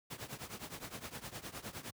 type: noise with tremolo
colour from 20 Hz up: pink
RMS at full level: -42 dBFS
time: 0.1-1.91 s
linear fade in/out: 10 ms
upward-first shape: triangle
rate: 9.7 Hz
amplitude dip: 90%
effects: high-pass 80 Hz 12 dB/octave